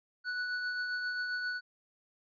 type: tone with tremolo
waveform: square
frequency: 1480 Hz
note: F#6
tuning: in tune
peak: -32 dBFS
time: 0.24-1.61 s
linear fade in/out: 50 ms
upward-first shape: triangle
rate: 7.5 Hz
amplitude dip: 35%
effects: resampled to 11025 Hz